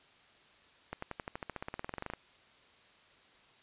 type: accelerating click train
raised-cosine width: 0.5 ms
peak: -23 dBFS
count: 21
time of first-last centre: 0.93-2.136 s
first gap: 94 ms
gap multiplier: 0.95
effects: white hiss -62 dBFS RMS until 3.62 s + resampled to 8000 Hz